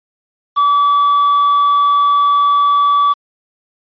triangle tone with quantisation, 1149 Hz, D6, 38 cents flat, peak -7 dBFS, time 0.56-3.14 s, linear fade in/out 20 ms, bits 5, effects resampled to 11025 Hz

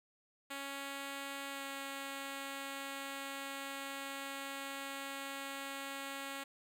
5% pulse tone with pitch glide, 277.2 to 275.1 Hz, C#4 to C#4, 0 to -13 cents, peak -30 dBFS, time 0.5-6.44 s, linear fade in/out 10 ms, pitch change -13 cents, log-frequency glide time 1.5-1.64 s, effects none

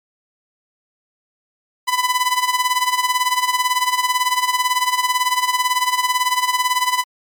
sawtooth tone with tremolo, 1000 Hz, B5, 21 cents sharp, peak -9 dBFS, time 1.87-7.04 s, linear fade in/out 20 ms, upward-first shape sine, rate 18 Hz, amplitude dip 75%, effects MP3 96 kbps

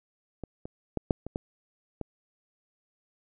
clicks, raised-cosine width 2 ms, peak -23 / -25 / -15 / -9 / -23 / -17 / -20 dBFS, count 7, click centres 0.437 / 0.655 / 0.973 / 1.108 / 1.266 / 1.359 / 2.013 s, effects none

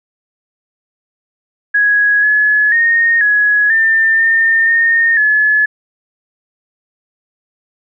sine tone with pitch steps, 1666 / 1702 / 1849 / 1679 / 1795 / 1814 / 1836 / 1711 Hz, G#6 / G#6 / A#6 / G#6 / A6 / A#6 / A#6 / A6, +5 / +42 / -15 / +18 / +34 / -48 / -27 / -49 cents, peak -8 dBFS, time 1.74-5.66 s, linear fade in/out 10 ms, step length 490 ms, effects none

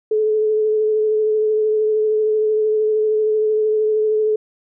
sine tone with vibrato, 430.7 Hz, A4, 37 cents flat, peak -14 dBFS, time 0.11-4.36 s, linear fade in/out 5 ms, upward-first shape triangle, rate 13 Hz, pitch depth 21 cents each way, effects none

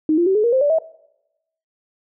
sine tone with pitch steps, 311.1 / 345.2 / 383 / 425 / 471.5 / 523.2 / 580.5 / 644.1 Hz, D#4 / F4 / G4 / G#4 / A#4 / C5 / D5 / E5, 0 / -20 / -40 / +40 / +20 / 0 / -20 / -40 cents, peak -13 dBFS, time 0.09-0.786 s, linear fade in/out 2 ms, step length 87 ms, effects noise-tail reverb RT60 0.9 s tail -21 dB re dry

